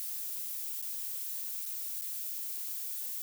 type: noise with dropouts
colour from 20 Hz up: violet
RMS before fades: -38 dBFS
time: 0-3.22 s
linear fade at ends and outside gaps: 0 ms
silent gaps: 0.815-0.824 / 1.655-1.661 / 2.012-2.02 s
effects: none